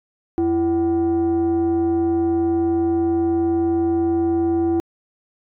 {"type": "tone with frequency modulation", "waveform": "sine", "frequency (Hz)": 335, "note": "E4", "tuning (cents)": 28, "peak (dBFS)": -15, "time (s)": [0.38, 4.8], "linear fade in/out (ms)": 0, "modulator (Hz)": 421, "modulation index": 0.42, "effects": ["tanh soft clip ceiling -12 dBFS"]}